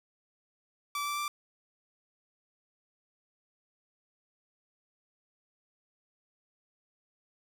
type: tone with pitch steps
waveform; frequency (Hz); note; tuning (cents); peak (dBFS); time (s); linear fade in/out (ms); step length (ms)
sawtooth; 1159 / 1167.7 / 1176.5; D6 / D6 / D6; -23 / -10 / +3; -28; 0.95-1.28; 2; 110
effects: none